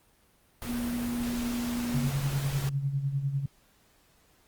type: noise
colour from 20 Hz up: pink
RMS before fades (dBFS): -38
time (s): 0.62-2.69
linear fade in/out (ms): 0
type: tone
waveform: sine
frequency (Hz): 240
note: B3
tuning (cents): -49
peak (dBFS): -29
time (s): 0.65-2.11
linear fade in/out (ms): 50
type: tone with tremolo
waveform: sine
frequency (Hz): 138.59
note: C#3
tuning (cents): 0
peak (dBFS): -24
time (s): 1.94-3.46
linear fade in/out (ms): 5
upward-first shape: sine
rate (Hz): 10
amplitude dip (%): 65
effects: pink hiss -64 dBFS RMS until 4.47 s + Opus 32 kbps